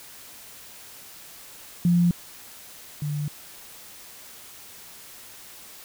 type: tone pair in turn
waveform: sine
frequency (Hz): 174.1 / 147.89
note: F3 / D3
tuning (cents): -5 / +12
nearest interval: minor third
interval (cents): 283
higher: first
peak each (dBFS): -16 / -25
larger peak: first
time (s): 1.85-2.11 / 3.02-3.28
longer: neither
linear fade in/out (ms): 2
effects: white hiss -45 dBFS RMS until 5.84 s